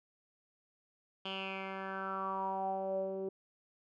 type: tone with low-pass filter sweep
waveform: 10% pulse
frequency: 192.1 Hz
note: G3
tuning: 35 cents flat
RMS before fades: -38 dBFS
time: 1.25-3.29 s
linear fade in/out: 5 ms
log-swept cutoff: 3200 to 420 Hz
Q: 6.3
effects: none